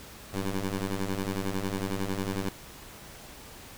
15% pulse ring-modulated tone, 98 Hz, G2, in tune, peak -20 dBFS, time 0.33-2.49 s, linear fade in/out 5 ms, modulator 92.5 Hz, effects pink hiss -47 dBFS RMS until 3.77 s

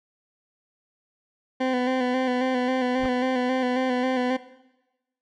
20% pulse tone with vibrato, 254.2 Hz, C4, 50 cents flat, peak -17 dBFS, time 1.6-4.37 s, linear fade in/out 10 ms, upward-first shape square, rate 3.7 Hz, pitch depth 32 cents each way
brown noise with exponential growth, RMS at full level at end -25 dBFS, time 2.97-3.06 s, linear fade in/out 0 ms, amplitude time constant 19 ms
effects noise-tail reverb RT60 1.0 s tail -17 dB re dry + low-pass 3000 Hz 12 dB/octave

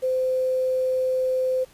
sine tone with quantisation, 515 Hz, C5, 28 cents flat, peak -20 dBFS, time 0.02-1.65 s, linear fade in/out 20 ms, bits 8, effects pink hiss -54 dBFS RMS until 1.73 s + resampled to 32000 Hz

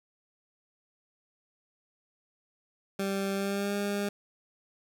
20% pulse tone with pitch glide, 196 to 202.6 Hz, G3 to G#3, 0 to -43 cents, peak -24 dBFS, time 2.99-4.09 s, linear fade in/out 5 ms, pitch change +57 cents, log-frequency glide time 3.34-3.75 s, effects none

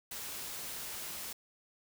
white noise, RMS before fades -42 dBFS, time 0.11-1.33 s, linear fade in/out 5 ms, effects none

